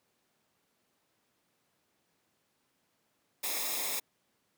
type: noise with comb filter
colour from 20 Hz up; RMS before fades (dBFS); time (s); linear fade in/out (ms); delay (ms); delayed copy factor
white; -34; 3.43-4; 10; 0.67; -0.7
effects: pink hiss -75 dBFS RMS until 4.57 s + high-pass 150 Hz 12 dB/octave